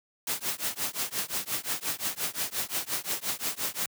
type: noise with tremolo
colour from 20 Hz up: white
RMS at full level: -28 dBFS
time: 0.27-3.86 s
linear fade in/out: 2 ms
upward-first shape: triangle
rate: 5.7 Hz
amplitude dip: 100%
effects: high-pass 100 Hz 12 dB/octave